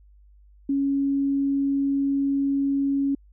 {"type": "tone", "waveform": "sine", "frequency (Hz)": 277.2, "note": "C#4", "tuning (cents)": 0, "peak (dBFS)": -20, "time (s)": [0.69, 3.15], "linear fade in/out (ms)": 5, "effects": ["added 50 Hz sine -50 dBFS peak until 3.32 s"]}